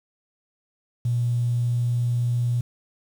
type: tone with pitch glide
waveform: triangle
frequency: 120 to 120.7 Hz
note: B2 to B2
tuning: -49 to -39 cents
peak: -16 dBFS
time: 1.05-2.61 s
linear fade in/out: 5 ms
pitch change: +10 cents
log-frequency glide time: 1.17-2.39 s
effects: tanh soft clip ceiling -18 dBFS + 8-bit